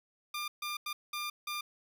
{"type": "tone bursts at uneven times", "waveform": "15% pulse", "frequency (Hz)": 1198, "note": "D6", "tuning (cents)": 34, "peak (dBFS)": -29, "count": 5, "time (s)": [[0.34, 0.48], [0.62, 0.77], [0.86, 0.93], [1.13, 1.3], [1.47, 1.61]], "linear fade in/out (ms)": 5, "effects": []}